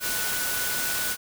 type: tone in noise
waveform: sine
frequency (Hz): 1480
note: F#6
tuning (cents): 0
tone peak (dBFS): -32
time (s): 0-1.17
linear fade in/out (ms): 50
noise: white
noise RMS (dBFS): -28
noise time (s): 0-1.17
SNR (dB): -7
effects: none